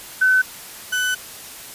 sine / 35% pulse tone pair in turn, 1516 / 1500.3 Hz, F#6 / F#6, +42 / +24 cents, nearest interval unison, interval 18 cents, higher first, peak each -12 / -17 dBFS, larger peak first, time 0.21-0.42 / 0.92-1.15 s, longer second, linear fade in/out 10 ms, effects white hiss -37 dBFS RMS until 1.74 s + resampled to 32000 Hz

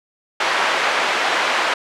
white band-pass noise, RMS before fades -19 dBFS, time 0.4-1.74 s, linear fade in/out 5 ms, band 540 to 2000 Hz, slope 12 dB/octave, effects low-pass 9000 Hz 12 dB/octave

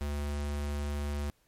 square tone, 72.6 Hz, D2, 19 cents flat, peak -32 dBFS, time 0.01-1.3 s, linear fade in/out 0 ms, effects pink hiss -70 dBFS RMS until 1.47 s + MP3 64 kbps

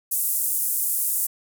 white band-pass noise, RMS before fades -24 dBFS, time 0.11-1.27 s, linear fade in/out 10 ms, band 8800 to 16000 Hz, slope 24 dB/octave, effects none

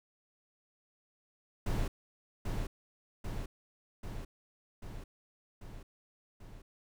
brown noise with echo, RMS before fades -32 dBFS, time 1.66-1.88 s, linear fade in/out 5 ms, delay 790 ms, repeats 6, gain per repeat -3 dB, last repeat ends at 6.62 s, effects none

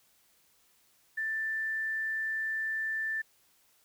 sine tone with quantisation, 1770 Hz, A6, 10 cents sharp, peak -30 dBFS, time 1.17-3.22 s, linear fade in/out 10 ms, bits 10, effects white hiss -67 dBFS RMS until 3.84 s

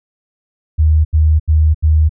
sine tone bursts, 77.78 Hz, D#2, in tune, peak -7 dBFS, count 4, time 0.78-2.094 s, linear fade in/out 20 ms, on 270 ms, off 78 ms, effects none

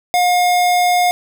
square tone, 715 Hz, F5, 41 cents sharp, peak -12 dBFS, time 0.14-1.11 s, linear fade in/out 0 ms, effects none

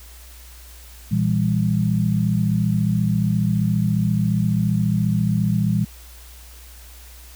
sine chord, E diminished, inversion second, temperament equal with one note detuned, 116.54 / 164.81 / 199.42 Hz, Bb2 / E3 / G3, 0 / 0 / +30 cents, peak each -21 dBFS, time 1.11-5.85 s, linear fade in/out 10 ms, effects added 60 Hz sine -41 dBFS peak until 7.35 s + white hiss -46 dBFS RMS until 7.35 s

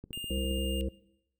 click train, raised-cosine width 3 ms, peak -30 dBFS, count 10, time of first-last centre 0.04-0.648 s, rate 14.8 Hz
square tone, 2818 Hz, F7, 15 cents sharp, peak -37 dBFS, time 0.13-0.81 s, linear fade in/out 0 ms
harmonic tone, 66 Hz, C2, 16 cents sharp, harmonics 1 / 3 / 5 / 7 / 8, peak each -32 / -37 / -39 / -40 / -41 dBFS, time 0.3-0.89 s, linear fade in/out 5 ms
effects noise-tail reverb RT60 0.8 s tail -19 dB re dry

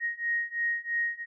sine beating tone pair, 1872 / 1875 Hz, A#6 / A#6, +7 / +10 cents, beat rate 3 Hz, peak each -31 / -30 dBFS, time 0-1.26 s, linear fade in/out 50 ms, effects none

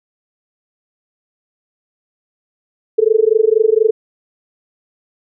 sine tone with amplitude modulation, 440 Hz, A4, in tune, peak -5 dBFS, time 2.98-3.91 s, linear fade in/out 10 ms, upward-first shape sine, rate 24.2 Hz, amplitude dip 100%, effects none

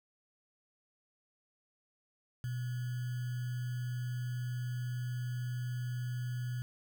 sine tone with sample-and-hold, 123.47 Hz, B2, in tune, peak -34 dBFS, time 2.44-6.62 s, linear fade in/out 0 ms, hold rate 1575 Hz, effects none

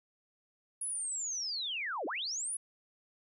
sine linear two-way sweep, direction down then up, 10548 to 261.6 to 10548 Hz, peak -34 dBFS, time 0.81-2.57 s, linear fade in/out 5 ms, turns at 2.06 s, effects none

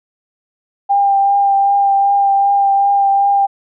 sine tone with vibrato, 796 Hz, G5, 26 cents sharp, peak -9 dBFS, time 0.89-3.47 s, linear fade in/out 20 ms, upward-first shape triangle, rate 2.6 Hz, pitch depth 18 cents each way, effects none

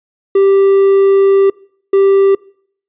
triangle tone pair in turn, 392 / 392 Hz, G4 / G4, 0 / 0 cents, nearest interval unison, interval 0 cents, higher neither, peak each -4 dBFS, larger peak neither, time 0.35-1.5 / 1.93-2.35 s, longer first, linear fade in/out 5 ms, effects noise-tail reverb RT60 0.6 s tail -24 dB re dry + resampled to 8000 Hz

